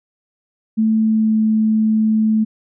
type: tone with pitch glide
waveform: sine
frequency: 220 to 218.1 Hz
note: A3 to A3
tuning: 0 to -15 cents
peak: -12 dBFS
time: 0.77-2.45 s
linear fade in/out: 20 ms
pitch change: -15 cents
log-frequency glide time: 0.99-1.39 s
effects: none